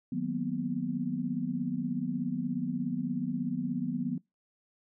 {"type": "chord", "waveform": "sine", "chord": "B major seventh", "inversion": "first", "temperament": "equal with one note detuned", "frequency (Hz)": [155.56, 185, 233.1, 249.8], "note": ["D#3", "F#3", "A#3", "B3"], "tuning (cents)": [0, 0, 0, 20], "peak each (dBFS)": [-38, -35, -36, -33], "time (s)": [0.12, 4.18], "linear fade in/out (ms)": 5, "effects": ["noise-tail reverb RT60 0.2 s tail -24 dB re dry"]}